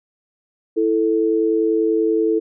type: tone pair together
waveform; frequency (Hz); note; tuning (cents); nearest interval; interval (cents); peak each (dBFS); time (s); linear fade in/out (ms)
sine; 329.6 / 440; E4 / A4; 0 / 0; perfect fourth; 500; -18 / -17; 0.76-2.4; 20
effects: none